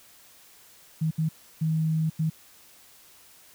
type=tone bursts at uneven times; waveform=sine; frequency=158.8 Hz; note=D#3; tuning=36 cents sharp; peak=-22 dBFS; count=4; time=1.01-1.11 / 1.18-1.29 / 1.61-2.1 / 2.19-2.3 s; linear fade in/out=10 ms; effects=white hiss -54 dBFS RMS until 3.54 s